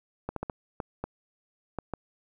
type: clicks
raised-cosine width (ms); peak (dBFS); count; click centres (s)
1; -18; 8; 0.29 / 0.363 / 0.43 / 0.498 / 0.802 / 1.04 / 1.787 / 1.937
effects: 10-bit